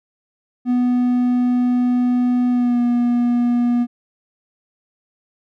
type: tone with pitch glide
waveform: triangle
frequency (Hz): 246.9 to 241.1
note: B3 to B3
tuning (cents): 0 to -41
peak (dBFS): -12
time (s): 0.65-3.87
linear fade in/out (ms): 50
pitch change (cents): -41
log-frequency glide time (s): 2.5-2.8
effects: none